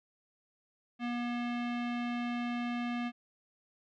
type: tone with low-pass filter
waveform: square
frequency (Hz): 240.5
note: B3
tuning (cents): -46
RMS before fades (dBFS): -35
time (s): 0.99-3.12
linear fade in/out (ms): 50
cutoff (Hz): 2700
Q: 1.8
effects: none